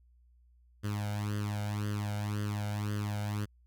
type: tone with flanger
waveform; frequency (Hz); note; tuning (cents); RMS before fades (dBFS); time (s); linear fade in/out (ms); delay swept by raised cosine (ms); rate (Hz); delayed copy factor
sawtooth; 103.83; G#2; 0; -34; 0.83-3.46; 20; 0.63 to 1.37; 1.9; +0.8
effects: added 60 Hz sine -60 dBFS peak until 3.66 s